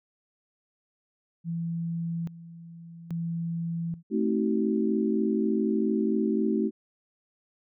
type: tone with tremolo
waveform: sine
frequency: 167.6 Hz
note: E3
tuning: 29 cents sharp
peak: -28 dBFS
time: 1.44-4.03 s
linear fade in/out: 50 ms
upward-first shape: square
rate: 0.6 Hz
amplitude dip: 80%
type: chord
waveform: sine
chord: A diminished seventh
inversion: none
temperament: just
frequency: 220 / 264 / 316.8 / 380.2 Hz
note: A3 / C4 / Eb4 / Gb4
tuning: 0 / +16 / +31 / +47 cents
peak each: -26 / -32 / -29 / -29 dBFS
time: 4.1-6.71 s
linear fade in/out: 50 ms
effects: none